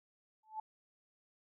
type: tone with exponential growth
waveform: sine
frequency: 870 Hz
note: A5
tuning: 20 cents flat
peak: -35 dBFS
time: 0.43-0.6 s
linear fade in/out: 5 ms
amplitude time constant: 36 ms
effects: none